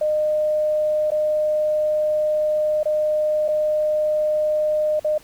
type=tone with dropouts; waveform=sine; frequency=610 Hz; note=D#5; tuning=34 cents flat; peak=-17 dBFS; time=0.01-5.18 s; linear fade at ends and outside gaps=5 ms; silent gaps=1.105-1.117 / 2.832-2.855 / 3.481-3.485 / 4.996-5.045 s; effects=pink hiss -49 dBFS RMS until 5.23 s